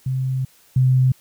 sine tone pair in turn, 130.81 / 129.08 Hz, C3 / C3, 0 / -23 cents, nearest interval unison, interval 23 cents, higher first, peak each -19 / -12 dBFS, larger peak second, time 0.06-0.45 / 0.76-1.12 s, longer first, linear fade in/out 5 ms, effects white hiss -54 dBFS RMS until 1.2 s

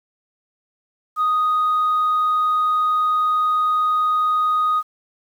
sine tone, 1244.5 Hz, D#6, in tune, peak -14 dBFS, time 1.16-4.83 s, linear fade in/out 50 ms, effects tanh soft clip ceiling -13 dBFS + 8-bit

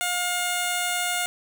5% pulse tone with notch filter, 712 Hz, F5, 33 cents sharp, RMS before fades -26 dBFS, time 0.01-1.26 s, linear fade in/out 0 ms, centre 5100 Hz, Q 1.1, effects none

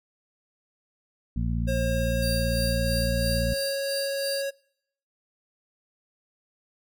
harmonic tone, 57.8 Hz, A#1, 14 cents flat, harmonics 1 / 2 / 3 / 4, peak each -27 / -30 / -32 / -33 dBFS, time 1.36-3.54 s, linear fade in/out 5 ms
square tone with pitch glide, 537 to 552.1 Hz, C5 to C#5, +45 to -7 cents, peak -28 dBFS, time 1.67-4.51 s, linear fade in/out 20 ms, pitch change +48 cents, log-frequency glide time 1.79-3.85 s
sawtooth tone with tremolo, 4700 Hz, D8, 1 cent sharp, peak -27 dBFS, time 2.22-4.42 s, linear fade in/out 5 ms, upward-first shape sine, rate 3 Hz, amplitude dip 65%
effects noise-tail reverb RT60 0.7 s tail -24 dB re dry

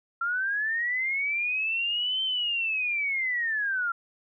sine linear two-way sweep, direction up then down, 1361 to 3112 to 1361 Hz, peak -25 dBFS, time 0.21-3.92 s, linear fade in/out 5 ms, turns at 2.23 s, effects none

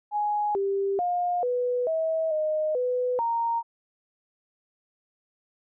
sine tone with pitch steps, 834 / 394.3 / 710 / 493.4 / 644 / 618 / 498.3 / 928 Hz, G#5 / G4 / F5 / B4 / E5 / D#5 / B4 / A#5, +7 / +10 / +28 / -2 / -41 / -12 / +15 / -8 cents, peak -23 dBFS, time 0.11-3.63 s, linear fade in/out 50 ms, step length 440 ms, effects none

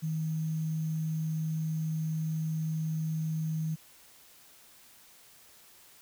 sine tone with sample-and-hold, 158.7 Hz, D#3, 35 cents sharp, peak -29 dBFS, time 0.02-3.76 s, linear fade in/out 20 ms, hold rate 6300 Hz, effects white hiss -57 dBFS RMS until 6.01 s

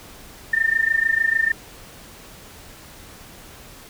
sine tone with amplitude modulation, 1804 Hz, A6, 43 cents sharp, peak -13 dBFS, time 0.53-1.52 s, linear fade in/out 5 ms, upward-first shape sine, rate 26.7 Hz, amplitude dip 85%, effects pink hiss -43 dBFS RMS until 3.89 s

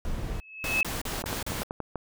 brown noise, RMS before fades -31 dBFS, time 0.05-0.4 s, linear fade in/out 0 ms
sine tone with exponential growth, 2592 Hz, E7, 30 cents flat, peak -19 dBFS, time 0.32-0.83 s, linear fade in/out 2 ms, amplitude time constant 110 ms
pink noise bursts, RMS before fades -33 dBFS, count 5, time 0.64-1.634 s, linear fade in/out 2 ms, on 170 ms, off 36 ms
clicks, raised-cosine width 1 ms, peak -18 dBFS, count 7, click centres 1.24 / 1.329 / 1.52 / 1.619 / 1.709 / 1.803 / 1.957 s
effects none

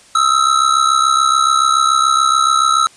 square ring-modulated tone, 1305 Hz, E6, 18 cents flat, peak -8 dBFS, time 0.15-2.87 s, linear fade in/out 0 ms, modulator 33.5 Hz, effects white hiss -45 dBFS RMS until 2.96 s + resampled to 22050 Hz

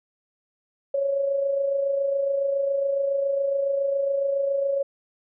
sine tone with amplitude modulation, 554.4 Hz, C#5, in tune, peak -19 dBFS, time 0.94-4.83 s, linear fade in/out 5 ms, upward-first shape sine, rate 27.2 Hz, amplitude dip 45%, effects none

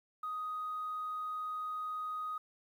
sine tone, 1249 Hz, D#6, 6 cents sharp, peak -35 dBFS, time 0.23-2.38 s, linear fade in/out 5 ms, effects tanh soft clip ceiling -32 dBFS + 11-bit

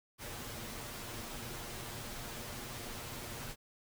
pink noise with comb filter, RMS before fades -44 dBFS, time 0.18-3.56 s, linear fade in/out 50 ms, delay 8.5 ms, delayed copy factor +0.6, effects none

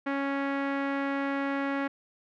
sawtooth tone with low-pass filter, 277.2 Hz, C#4, in tune, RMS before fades -30 dBFS, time 0.06-1.88 s, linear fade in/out 10 ms, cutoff 1900 Hz, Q 1.9, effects none

